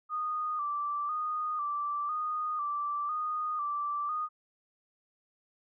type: tone with vibrato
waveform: sine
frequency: 1201 Hz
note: D6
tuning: 38 cents sharp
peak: -30 dBFS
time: 0.09-4.29 s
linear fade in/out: 50 ms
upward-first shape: square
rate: 1 Hz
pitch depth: 47 cents each way
effects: none